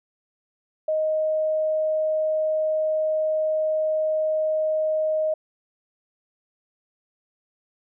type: tone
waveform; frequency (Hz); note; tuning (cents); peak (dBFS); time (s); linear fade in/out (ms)
sine; 624; D#5; +5; -20; 0.88-5.34; 5
effects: none